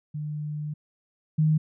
sine tone pair in turn, 150.2 / 155.23 Hz, D3 / D#3, +39 / -4 cents, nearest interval minor second, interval 57 cents, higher second, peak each -29 / -18 dBFS, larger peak second, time 0.14-0.74 / 1.38-1.58 s, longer first, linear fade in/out 10 ms, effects none

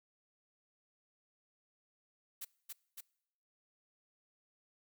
blue noise with echo, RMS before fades -43 dBFS, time 2.41-2.45 s, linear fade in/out 10 ms, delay 280 ms, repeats 2, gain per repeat -2 dB, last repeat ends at 3.01 s, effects noise-tail reverb RT60 0.8 s tail -24 dB re dry

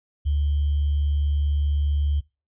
sine tone with sample-and-hold, 72.4 Hz, D2, 24 cents flat, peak -19 dBFS, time 0.25-2.21 s, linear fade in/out 20 ms, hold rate 3150 Hz, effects noise-tail reverb RT60 0.3 s tail -25 dB re dry + resampled to 8000 Hz

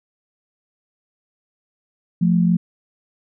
sine tone pair together, 174.61 / 220 Hz, F3 / A3, 0 / 0 cents, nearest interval major third, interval 400 cents, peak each -14 / -20 dBFS, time 2.21-2.57 s, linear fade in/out 10 ms, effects none

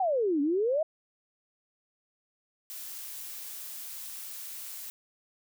sine exponential two-way sweep, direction down then up, 792 to 276.5 to 657 Hz, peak -24 dBFS, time 0-0.83 s, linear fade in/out 5 ms, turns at 0.41 s
blue noise, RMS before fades -41 dBFS, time 2.7-4.9 s, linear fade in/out 0 ms
effects none

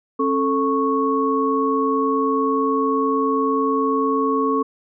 sine tone cluster, 270.2 / 441.1 / 1105 Hz, C#4 / A4 / C#6, -44 / +4 / -6 cents, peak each -21 dBFS, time 0.19-4.63 s, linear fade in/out 10 ms, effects none

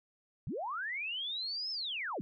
sine linear two-way sweep, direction up then down, 91 to 5310 to 125.3 Hz, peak -35 dBFS, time 0.47-2.21 s, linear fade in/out 0 ms, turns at 1.71 s, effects none

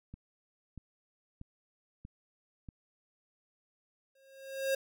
click train, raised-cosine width 5 ms, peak -33 dBFS, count 5, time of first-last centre 0.14-2.688 s, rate 1.57 Hz
square tone with exponential growth, 539 Hz, C#5, 49 cents flat, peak -27 dBFS, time 4.15-4.75 s, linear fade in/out 5 ms, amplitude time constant 130 ms
effects none

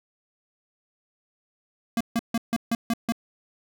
square tone bursts, 230.9 Hz, A#3, 16 cents flat, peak -22 dBFS, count 7, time 1.97-3.122 s, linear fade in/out 2 ms, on 36 ms, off 150 ms, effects none

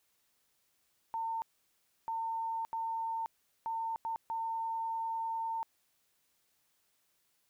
sine tone bursts at uneven times, 905 Hz, A5, 48 cents sharp, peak -33 dBFS, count 6, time 1.14-1.42 / 2.08-2.65 / 2.73-3.26 / 3.66-3.96 / 4.05-4.16 / 4.3-5.63 s, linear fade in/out 0 ms, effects white hiss -75 dBFS RMS until 7.49 s

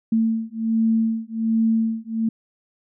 sine beating tone pair, 223.8 / 225.1 Hz, A3 / A3, +30 / +40 cents, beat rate 1.3 Hz, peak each -21 dBFS, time 0.12-2.29 s, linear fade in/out 5 ms, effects none

